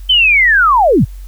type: linear sweep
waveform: sine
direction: down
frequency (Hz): 3112 to 69.1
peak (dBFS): -6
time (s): 0.09-1.05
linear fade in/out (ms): 10
effects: added 46 Hz sine -26 dBFS peak until 1.27 s + white hiss -48 dBFS RMS until 1.27 s